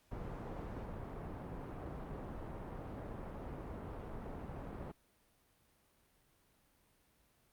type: low-pass noise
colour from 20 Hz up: pink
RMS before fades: -45 dBFS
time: 0.11-4.92 s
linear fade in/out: 10 ms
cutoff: 960 Hz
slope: 12 dB/octave
effects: pink hiss -72 dBFS RMS until 7.52 s + Opus 48 kbps